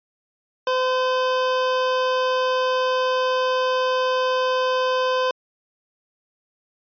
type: tone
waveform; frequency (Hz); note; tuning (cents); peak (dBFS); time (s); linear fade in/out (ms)
25% pulse; 512; C5; -38; -15; 0.67-5.31; 2
effects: resampled to 11025 Hz